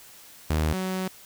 sawtooth tone pair in turn, 77.78 / 186.98 Hz, D#2 / F#3, 0 / +18 cents, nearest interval octave + minor third, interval 1518 cents, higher second, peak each -18 / -23 dBFS, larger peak first, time 0.5-0.73 / 0.73-1.08 s, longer second, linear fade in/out 5 ms, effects white hiss -49 dBFS RMS until 1.25 s

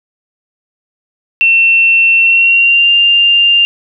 sine tone with pitch glide, 2700 to 2795 Hz, E7 to F7, +41 to +1 cents, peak -5 dBFS, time 1.41-3.65 s, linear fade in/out 0 ms, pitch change +60 cents, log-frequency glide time 2.18-2.91 s, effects none

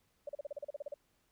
sine tone bursts, 578 Hz, D5, 28 cents flat, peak -37 dBFS, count 12, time 0.27-0.941 s, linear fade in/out 5 ms, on 22 ms, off 37 ms, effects pink hiss -75 dBFS RMS until 1.31 s

